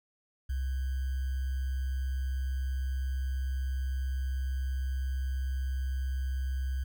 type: tone with sample-and-hold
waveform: sine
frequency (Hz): 65.5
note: C2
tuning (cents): +2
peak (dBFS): -29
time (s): 0.49-6.84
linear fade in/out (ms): 10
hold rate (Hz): 1575
effects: none